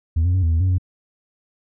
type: tone with pitch steps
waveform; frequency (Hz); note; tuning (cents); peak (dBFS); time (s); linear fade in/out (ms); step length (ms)
sine; 81.4 / 89.1 / 93.3 / 82 / 81.5 / 93 / 91.1; E2 / F2 / F#2 / E2 / E2 / F#2 / F#2; -21 / +35 / +15 / -9 / -19 / +9 / -26; -12; 0.16-0.783; 10; 89
effects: tanh soft clip ceiling -14 dBFS